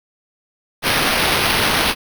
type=noise with sample-and-hold; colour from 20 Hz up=white; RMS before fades=-17 dBFS; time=0.82-1.95 s; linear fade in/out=50 ms; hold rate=7350 Hz; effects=none